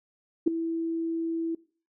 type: tone with ADSR envelope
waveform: sine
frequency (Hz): 329.6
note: E4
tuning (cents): 0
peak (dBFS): -14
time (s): 0.46-1.55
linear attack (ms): 16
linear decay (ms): 4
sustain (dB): -13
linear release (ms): 5
effects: noise-tail reverb RT60 0.4 s tail -21 dB re dry